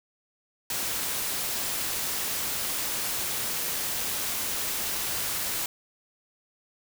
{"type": "noise", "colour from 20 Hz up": "white", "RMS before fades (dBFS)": -30, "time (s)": [0.7, 5.66], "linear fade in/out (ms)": 2, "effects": []}